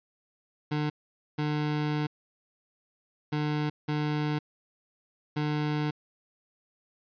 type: tone bursts at uneven times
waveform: 25% pulse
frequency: 150 Hz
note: D3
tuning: 37 cents sharp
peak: -23 dBFS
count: 5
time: 0.71-0.9 / 1.38-2.07 / 3.32-3.7 / 3.88-4.39 / 5.36-5.91 s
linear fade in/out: 10 ms
effects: resampled to 11025 Hz